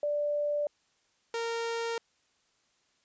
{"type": "tone pair in turn", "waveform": ["sine", "sawtooth"], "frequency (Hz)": [587.3, 462], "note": ["D5", "A#4"], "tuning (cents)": [0, -16], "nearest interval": "major third", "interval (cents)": 416, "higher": "first", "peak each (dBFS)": -27, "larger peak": "neither", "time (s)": [[0.03, 0.67], [1.34, 1.98]], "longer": "neither", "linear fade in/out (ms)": 2, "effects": ["white hiss -71 dBFS RMS until 3.04 s", "resampled to 16000 Hz"]}